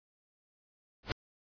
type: noise with exponential growth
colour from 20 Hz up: pink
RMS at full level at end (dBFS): -27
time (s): 1.03-1.12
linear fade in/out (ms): 1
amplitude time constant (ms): 19
effects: resampled to 11025 Hz